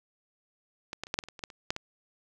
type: clicks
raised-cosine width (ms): 0.2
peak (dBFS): -19 / -17 / -29 / -12 / -10 / -26 / -27 / -28 / -17 / -30 / -11 / -18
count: 12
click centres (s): 0.931 / 1.036 / 1.069 / 1.141 / 1.189 / 1.238 / 1.286 / 1.392 / 1.438 / 1.502 / 1.705 / 1.764
effects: none